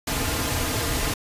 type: noise with comb filter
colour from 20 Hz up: pink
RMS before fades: -25 dBFS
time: 0.07-1.14 s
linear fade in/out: 5 ms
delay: 5.3 ms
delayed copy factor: -0.6
effects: resampled to 32000 Hz